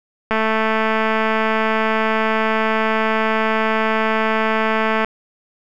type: click train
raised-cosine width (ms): 0.5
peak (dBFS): -4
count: 1043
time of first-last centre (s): 0.31-5.046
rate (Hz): 220
effects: none